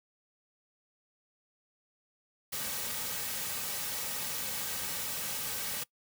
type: noise with comb filter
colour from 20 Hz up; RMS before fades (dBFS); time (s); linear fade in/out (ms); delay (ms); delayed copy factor
white; -36; 2.52-5.84; 10; 2.9; -0.55
effects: noise-tail reverb RT60 0.1 s tail -22 dB re dry